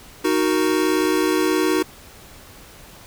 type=chord; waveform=square; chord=D# minor; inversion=none; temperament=equal; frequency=311.1 / 370 / 466.2 Hz; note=D#4 / F#4 / A#4; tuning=0 / 0 / 0 cents; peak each=-21 / -21 / -26 dBFS; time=0.24-1.83 s; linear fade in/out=10 ms; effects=pink hiss -44 dBFS RMS until 3.06 s